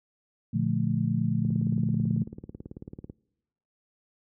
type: chord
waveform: sine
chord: Bb major seventh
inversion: none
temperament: just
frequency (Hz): 116.54 / 145.68 / 174.81 / 218.5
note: Bb2 / D3 / F3 / A3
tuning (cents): 0 / -14 / +2 / -12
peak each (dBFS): -29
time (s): 0.53-2.24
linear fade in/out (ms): 10
type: click train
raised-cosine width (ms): 3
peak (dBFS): -26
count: 31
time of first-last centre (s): 1.45-3.098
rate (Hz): 18.2
effects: noise-tail reverb RT60 1.0 s tail -26 dB re dry + high-pass 60 Hz 12 dB/octave